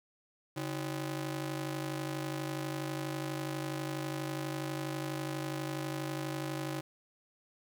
sawtooth ring-modulated tone, 229.4 Hz, A#3, 28 cents flat, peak -28 dBFS, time 0.56-6.81 s, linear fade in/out 10 ms, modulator 88.6 Hz, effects none

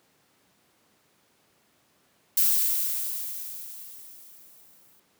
violet noise with exponential decay, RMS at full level -20 dBFS, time 2.37-5 s, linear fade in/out 5 ms, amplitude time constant 570 ms, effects pink hiss -65 dBFS RMS until 5.19 s + high-pass 150 Hz 12 dB/octave

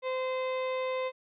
35% pulse tone, 516 Hz, C5, 24 cents flat, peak -28 dBFS, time 0.02-1.12 s, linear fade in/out 50 ms, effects resampled to 8000 Hz

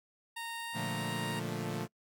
15% pulse tone with pitch glide, 925 to 933.6 Hz, A#5 to A#5, -14 to +2 cents, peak -32 dBFS, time 0.36-1.4 s, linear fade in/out 10 ms, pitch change +16 cents, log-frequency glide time 0.53-1.09 s
sawtooth chord, Bb major seventh, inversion none, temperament equal, 116.54 / 146.83 / 174.61 / 220 Hz, Bb2 / D3 / F3 / A3, 0 / 0 / 0 / 0 cents, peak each -37 / -37 / -36 / -37 dBFS, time 0.73-1.88 s, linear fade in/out 50 ms
effects noise-tail reverb RT60 0.1 s tail -25 dB re dry

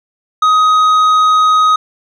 sine tone with tanh clipping, 1257 Hz, D#6, 17 cents sharp, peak -8 dBFS, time 0.42-1.76 s, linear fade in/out 5 ms, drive 7 dB, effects none

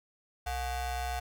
45% pulse ring-modulated tone, 392 Hz, G4, in tune, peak -29 dBFS, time 0.46-1.2 s, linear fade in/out 10 ms, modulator 328 Hz, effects none

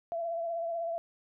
sine tone with vibrato, 673 Hz, E5, 36 cents sharp, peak -31 dBFS, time 0.12-0.98 s, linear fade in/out 0 ms, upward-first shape triangle, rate 16 Hz, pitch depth 41 cents each way, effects none

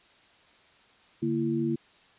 sine tone cluster, 143.6 / 229.2 / 336 Hz, D3 / A#3 / E4, -39 / -29 / +33 cents, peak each -32 / -29 / -28 dBFS, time 1.22-1.76 s, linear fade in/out 10 ms, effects white hiss -59 dBFS RMS until 2.18 s + resampled to 8000 Hz

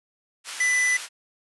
pink high-pass noise, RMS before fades -35 dBFS, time 0.44-1.09 s, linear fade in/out 50 ms, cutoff 1500 Hz, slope 12 dB/octave
square tone, 1995 Hz, B6, 17 cents sharp, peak -20 dBFS, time 0.6-0.97 s, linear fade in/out 5 ms
effects resampled to 24000 Hz

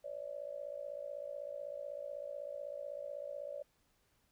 sine tone with amplitude modulation, 576 Hz, D5, 34 cents flat, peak -37 dBFS, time 0.04-3.63 s, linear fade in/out 10 ms, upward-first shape sine, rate 56 Hz, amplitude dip 90%, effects pink hiss -75 dBFS RMS until 4.31 s

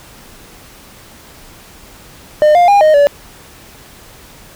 triangle tone with pitch steps, 605 / 703 / 809 / 619 / 574 Hz, D#5 / F5 / G#5 / D#5 / D5, -49 / +11 / -46 / -9 / -40 cents, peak -3 dBFS, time 2.42-3.07 s, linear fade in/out 0 ms, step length 130 ms, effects pink hiss -39 dBFS RMS until 4.55 s

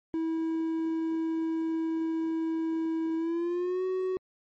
triangle tone with pitch glide, 324.5 to 372.8 Hz, E4 to F#4, -27 to +13 cents, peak -25 dBFS, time 0.14-4.17 s, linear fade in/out 0 ms, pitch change +240 cents, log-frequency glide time 3.17-3.84 s, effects MP3 32 kbps

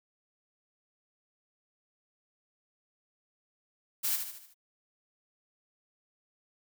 blue noise with echo, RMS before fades -30 dBFS, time 4.03-4.17 s, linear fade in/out 20 ms, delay 75 ms, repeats 5, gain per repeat -6 dB, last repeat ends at 4.545 s, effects none

